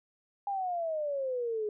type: exponential sweep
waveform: sine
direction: down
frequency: 815 to 415.3 Hz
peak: -30 dBFS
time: 0.47-1.69 s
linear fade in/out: 2 ms
effects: none